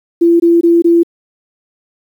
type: tone bursts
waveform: sine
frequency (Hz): 339.2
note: E4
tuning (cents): +50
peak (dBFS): -5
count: 4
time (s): 0.21-1.033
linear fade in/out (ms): 10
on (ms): 190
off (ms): 21
effects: 7-bit